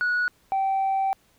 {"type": "tone pair in turn", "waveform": "sine", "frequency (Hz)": [1463, 775], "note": ["F#6", "G5"], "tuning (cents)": [-20, -20], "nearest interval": "major seventh", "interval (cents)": 1100, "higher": "first", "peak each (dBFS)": -19, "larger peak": "neither", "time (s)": [[0.01, 0.28], [0.52, 1.13]], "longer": "second", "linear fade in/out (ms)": 0, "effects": ["tanh soft clip ceiling -19 dBFS", "pink hiss -62 dBFS RMS until 1.38 s"]}